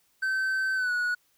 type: tone with pitch glide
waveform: triangle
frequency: 1541 to 1462.9 Hz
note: G6 to F#6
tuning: -30 to -20 cents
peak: -23 dBFS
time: 0.22-1.15 s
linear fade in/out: 10 ms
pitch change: -90 cents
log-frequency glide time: 0.75-0.92 s
effects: white hiss -68 dBFS RMS until 1.37 s